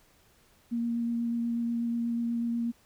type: tone with vibrato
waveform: sine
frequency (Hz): 234.3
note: A#3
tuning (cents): +9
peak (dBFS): -27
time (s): 0.71-2.72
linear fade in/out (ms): 20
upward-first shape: sine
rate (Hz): 8.2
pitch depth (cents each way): 11
effects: pink hiss -63 dBFS RMS until 2.85 s